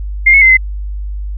sine tone with pitch steps, 2111 / 2194 / 2071 / 2051 Hz, C7 / C#7 / C7 / C7, +15 / -18 / -18 / -35 cents, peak -3 dBFS, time 0.26-0.572 s, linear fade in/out 10 ms, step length 78 ms, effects added 50 Hz sine -18 dBFS peak until 1.37 s

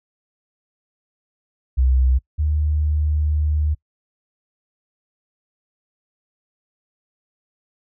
sine tone pair in turn, 64.5 / 75.67 Hz, C2 / D#2, -24 / -48 cents, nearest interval minor third, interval 276 cents, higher second, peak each -12 / -16 dBFS, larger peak first, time 1.77-2.19 / 2.38-3.75 s, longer second, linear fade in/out 20 ms, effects noise-tail reverb RT60 0.1 s tail -24 dB re dry + tanh soft clip ceiling -8 dBFS

